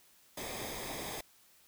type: noise with comb filter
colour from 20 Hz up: pink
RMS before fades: -41 dBFS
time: 0.37-1.21 s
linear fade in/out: 5 ms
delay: 0.7 ms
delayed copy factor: -0.65
effects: white hiss -64 dBFS RMS until 1.67 s

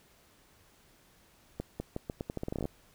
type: accelerating click train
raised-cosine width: 2 ms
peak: -21 dBFS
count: 16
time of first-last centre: 1.6-2.654 s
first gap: 200 ms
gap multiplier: 0.82
effects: pink hiss -63 dBFS RMS until 2.94 s

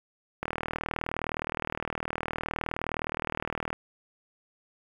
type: click train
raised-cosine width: 0.5 ms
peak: -15 dBFS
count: 131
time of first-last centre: 0.43-3.729 s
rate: 39.4 Hz
effects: 8-bit

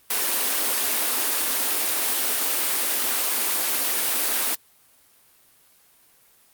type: high-pass noise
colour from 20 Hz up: white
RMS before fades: -23 dBFS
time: 0.1-4.55 s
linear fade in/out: 5 ms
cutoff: 230 Hz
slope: 96 dB/octave
effects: white hiss -57 dBFS RMS until 6.53 s + Opus 32 kbps

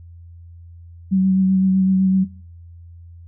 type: tone with vibrato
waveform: sine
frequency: 189.4 Hz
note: F#3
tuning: 41 cents sharp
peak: -13 dBFS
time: 1.11-2.25 s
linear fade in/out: 20 ms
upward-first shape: sine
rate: 7.9 Hz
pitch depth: 19 cents each way
effects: noise-tail reverb RT60 0.5 s tail -20 dB re dry + added 85 Hz sine -38 dBFS peak until 3.27 s

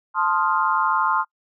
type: chord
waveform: sine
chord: F dominant seventh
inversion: first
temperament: equal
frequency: 880 / 1046.5 / 1244.5 / 1396.9 Hz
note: A5 / C6 / Eb6 / F6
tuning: 0 / 0 / 0 / 0 cents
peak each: -24 / -21 / -24 / -25 dBFS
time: 0.14-1.25 s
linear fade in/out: 50 ms
effects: noise-tail reverb RT60 0.1 s tail -26 dB re dry

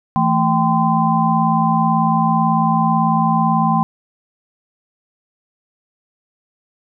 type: tone cluster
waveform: sine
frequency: 165.2 / 223.3 / 781 / 1028 Hz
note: E3 / A3 / G5 / C6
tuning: +4 / +26 / -7 / -31 cents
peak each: -18 dBFS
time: 0.16-3.83 s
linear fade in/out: 0 ms
effects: none

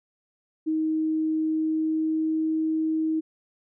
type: tone with pitch glide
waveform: sine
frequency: 314.9 to 316.9 Hz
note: D#4 to D#4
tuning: +21 to +32 cents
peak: -22 dBFS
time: 0.66-3.21 s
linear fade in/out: 20 ms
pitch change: +11 cents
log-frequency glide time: 1.4-2.54 s
effects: none

